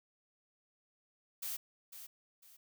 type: noise with echo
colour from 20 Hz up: blue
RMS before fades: -40 dBFS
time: 1.42-1.57 s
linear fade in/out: 10 ms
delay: 500 ms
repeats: 2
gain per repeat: -10 dB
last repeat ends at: 2.57 s
effects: none